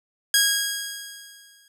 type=tone with exponential decay; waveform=10% pulse; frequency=1641 Hz; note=G#6; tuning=21 cents flat; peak=-6 dBFS; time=0.34-1.68 s; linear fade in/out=2 ms; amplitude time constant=290 ms; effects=none